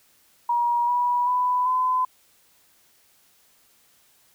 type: tone with pitch steps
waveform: sine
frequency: 954 / 974 / 994.5 / 1015.4 Hz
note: A#5 / B5 / B5 / B5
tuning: +40 / -24 / +12 / +48 cents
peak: -19 dBFS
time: 0.49-2.05 s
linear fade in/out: 5 ms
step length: 390 ms
effects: white hiss -60 dBFS RMS until 4.34 s